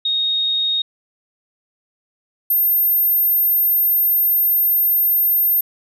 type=tone pair in turn; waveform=sine; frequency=3729 / 13185 Hz; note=A#7 / G#9; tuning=0 / -14 cents; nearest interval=octave + minor seventh; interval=2186 cents; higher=second; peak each=-16 / -13 dBFS; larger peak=second; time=0.05-0.82 / 2.5-5.61 s; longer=second; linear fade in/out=5 ms; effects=none